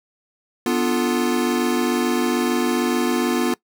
square chord, B half-diminished seventh, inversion none, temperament equal, 246.9 / 293.7 / 349.2 / 440 Hz, B3 / D4 / F4 / A4, 0 / 0 / 0 / 0 cents, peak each -22 / -27 / -23 / -28 dBFS, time 0.66-3.54 s, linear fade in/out 2 ms, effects noise-tail reverb RT60 0.1 s tail -21 dB re dry

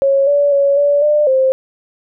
sine tone with pitch steps, 549 / 574 / 560 / 575 / 597 / 526 Hz, C#5 / D5 / C#5 / D5 / D5 / C5, -17 / -40 / +18 / -37 / +28 / +9 cents, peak -9 dBFS, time 0.02-1.52 s, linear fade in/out 0 ms, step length 250 ms, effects none

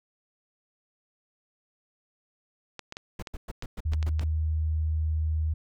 clicks, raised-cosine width 0.2 ms, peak -20 dBFS, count 8, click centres 2.793 / 2.924 / 2.969 / 3.272 / 3.624 / 3.935 / 4.028 / 4.195 s
brown noise bursts, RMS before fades -35 dBFS, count 8, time 3.19-4.24 s, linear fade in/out 5 ms, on 35 ms, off 110 ms
sine tone with pitch glide, 77.78 to 78.37 Hz, D#2 to D#2, 0 to +13 cents, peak -24 dBFS, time 3.85-5.54 s, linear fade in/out 10 ms, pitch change +13 cents, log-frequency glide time 4.05-4.38 s
effects none

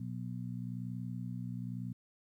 harmonic tone, 61 Hz, B1, 21 cents flat, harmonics 2 / 3 / 4, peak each -40 / -42 / -45 dBFS, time 0-1.93 s, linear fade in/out 5 ms, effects 12-bit

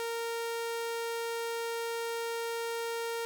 sawtooth tone, 462.9 Hz, A#4, 12 cents flat, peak -29 dBFS, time 0-3.25 s, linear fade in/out 0 ms, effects none

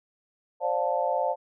sine chord, D minor seventh, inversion third, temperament just, 528.6 / 587.3 / 704.8 / 881 Hz, C5 / D5 / F5 / A5, +18 / 0 / +16 / +2 cents, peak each -29 dBFS, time 0.6-1.36 s, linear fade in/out 50 ms, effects none

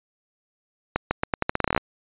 accelerating click train, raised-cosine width 0.5 ms, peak -6 dBFS, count 15, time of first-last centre 0.96-1.777 s, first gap 150 ms, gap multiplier 0.83, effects resampled to 8000 Hz

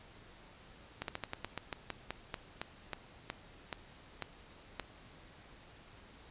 slowing click train, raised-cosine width 0.3 ms, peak -21 dBFS, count 17, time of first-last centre 1.02-4.797 s, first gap 62 ms, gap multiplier 1.16, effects pink hiss -57 dBFS RMS until 6.3 s + resampled to 8000 Hz

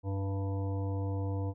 harmonic tone with a mistuned harmonic, 98 Hz, G2, in tune, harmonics 1 / 3 / 5 / 7 / 9 / 10, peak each -31 / -40 / -42 / -48 / -49 / -52 dBFS, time 0.03-1.54 s, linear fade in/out 50 ms, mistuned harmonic 1, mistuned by -25 cents, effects none

